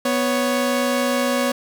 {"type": "tone pair together", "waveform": "sawtooth", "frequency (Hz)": [247.2, 555], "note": ["B3", "C#5"], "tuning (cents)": [2, 2], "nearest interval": "octave + major second", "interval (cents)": 1400, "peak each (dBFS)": -17, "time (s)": [0.05, 1.52], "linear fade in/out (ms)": 5, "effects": []}